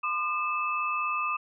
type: tone cluster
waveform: sine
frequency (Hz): 1024 / 1208 / 2613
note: C6 / D6 / E7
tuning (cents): -38 / +48 / -16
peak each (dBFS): -36 / -28 / -32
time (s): 0.03-1.37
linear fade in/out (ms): 10
effects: none